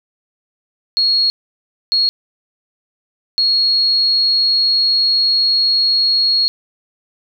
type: tone bursts at uneven times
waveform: sine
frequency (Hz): 4308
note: C8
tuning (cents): +50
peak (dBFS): -11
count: 3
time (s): 0.97-1.3 / 1.92-2.09 / 3.38-6.48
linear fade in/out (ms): 0
effects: none